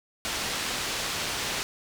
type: low-pass noise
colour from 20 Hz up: white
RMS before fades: -31 dBFS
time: 0.25-1.63 s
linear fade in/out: 0 ms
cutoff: 5400 Hz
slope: 12 dB/octave
effects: none